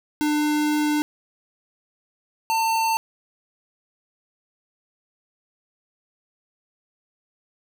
square tone pair in turn, 299.7 / 898.1 Hz, D4 / A5, +35 / +35 cents, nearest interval octave + perfect fifth, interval 1900 cents, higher second, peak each -20 dBFS, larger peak neither, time 0.21-1.02 / 2.5-2.97 s, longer first, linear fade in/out 0 ms, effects none

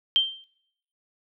sine tone with exponential decay, 3144 Hz, G7, 4 cents sharp, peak -14 dBFS, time 0.16-0.44 s, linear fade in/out 0 ms, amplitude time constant 60 ms, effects noise-tail reverb RT60 0.8 s tail -26 dB re dry

